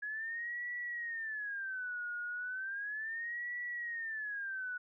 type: tone with vibrato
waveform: sine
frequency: 1673 Hz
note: G#6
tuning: 12 cents sharp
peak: -37 dBFS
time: 0.02-4.78 s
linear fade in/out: 10 ms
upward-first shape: sine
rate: 0.35 Hz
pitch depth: 260 cents each way
effects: none